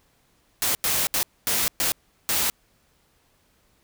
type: noise bursts at uneven times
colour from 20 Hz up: white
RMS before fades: -23 dBFS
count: 6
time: 0.62-0.75 / 0.84-1.07 / 1.14-1.23 / 1.47-1.68 / 1.8-1.92 / 2.29-2.5 s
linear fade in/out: 0 ms
effects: pink hiss -64 dBFS RMS until 3.83 s